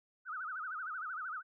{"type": "tone with vibrato", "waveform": "sine", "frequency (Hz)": 1372, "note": "F6", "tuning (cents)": -31, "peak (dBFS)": -38, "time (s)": [0.25, 1.43], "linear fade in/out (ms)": 50, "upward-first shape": "sine", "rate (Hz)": 13, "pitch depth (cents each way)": 200, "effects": []}